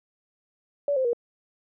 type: tone with pitch steps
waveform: sine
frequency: 572 / 521.5 / 475.5 Hz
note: D5 / C5 / A#4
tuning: -46 / -6 / +34 cents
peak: -21 dBFS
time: 0.88-1.132 s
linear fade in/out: 2 ms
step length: 84 ms
effects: none